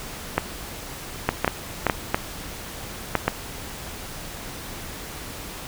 clicks, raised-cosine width 0.5 ms, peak -3 dBFS, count 9, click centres 0.38 / 1.29 / 1.446 / 1.478 / 1.867 / 1.898 / 2.145 / 3.153 / 3.28 s, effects pink hiss -36 dBFS RMS until 5.67 s

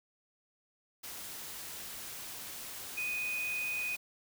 sine tone in noise, 2489 Hz, D#7, in tune, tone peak -33 dBFS, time 2.97-3.96 s, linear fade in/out 10 ms, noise white, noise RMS -44 dBFS, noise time 1.03-3.97 s, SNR +8 dB, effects none

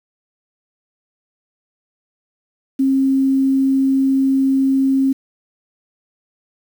sine tone with quantisation, 268.6 Hz, C4, 46 cents sharp, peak -12 dBFS, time 2.79-5.13 s, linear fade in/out 10 ms, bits 7, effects none

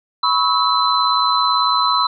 sine tone cluster, 987 / 1105 / 1295 / 4042 Hz, B5 / C#6 / E6 / B7, -1 / -6 / -31 / +39 cents, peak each -19 dBFS, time 0.23-2.07 s, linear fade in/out 5 ms, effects none

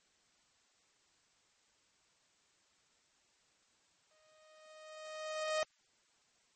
sawtooth tone with exponential growth, 622.3 Hz, D#5, in tune, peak -27 dBFS, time 4.11-5.63 s, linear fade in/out 0 ms, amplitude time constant 330 ms, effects white hiss -72 dBFS RMS until 6.55 s + MP3 32 kbps

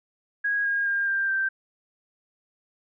sine tone with pitch steps, 1648 / 1627.2 / 1606.6 / 1586.4 / 1566.3 Hz, G#6 / G#6 / G6 / G6 / G6, -14 / -36 / +42 / +20 / -2 cents, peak -22 dBFS, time 0.44-1.49 s, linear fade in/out 10 ms, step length 210 ms, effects none

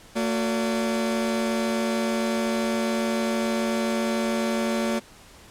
40% pulse tone cluster, 226.7 / 366.2 / 575 Hz, A#3 / F#4 / D5, -48 / -18 / -37 cents, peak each -24 / -30 / -28 dBFS, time 0.15-5 s, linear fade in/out 20 ms, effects pink hiss -49 dBFS RMS until 5.5 s + low-pass 11000 Hz 12 dB/octave

